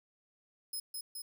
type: tone with echo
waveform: 5% pulse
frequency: 5120 Hz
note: D#8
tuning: 49 cents sharp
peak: -31 dBFS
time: 0.73-0.8 s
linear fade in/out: 5 ms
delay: 210 ms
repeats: 2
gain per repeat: -2 dB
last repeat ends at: 1.22 s
effects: none